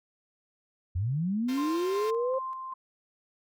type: linear sweep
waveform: sine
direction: up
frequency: 80.8 to 535 Hz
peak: -26 dBFS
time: 0.95-2.39 s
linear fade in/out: 10 ms
type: chord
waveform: 5% pulse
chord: F suspended fourth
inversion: none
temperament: equal with one note detuned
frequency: 349.2 / 457.1 / 523.3 Hz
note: F4 / Bb4 / C5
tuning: 0 / -34 / 0 cents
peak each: -34 dBFS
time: 1.48-2.11 s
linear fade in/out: 10 ms
type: tone with tremolo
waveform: sine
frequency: 1046.5 Hz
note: C6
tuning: in tune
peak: -32 dBFS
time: 1.57-2.74 s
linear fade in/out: 10 ms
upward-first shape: square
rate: 2.6 Hz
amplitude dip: 35%
effects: none